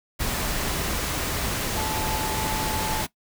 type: tone in noise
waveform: sine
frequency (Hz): 870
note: A5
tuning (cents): -20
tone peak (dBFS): -30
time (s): 1.76-3.03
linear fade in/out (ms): 20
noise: pink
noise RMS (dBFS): -27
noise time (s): 0.19-3.07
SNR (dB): -6
effects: noise-tail reverb RT60 0.1 s tail -18 dB re dry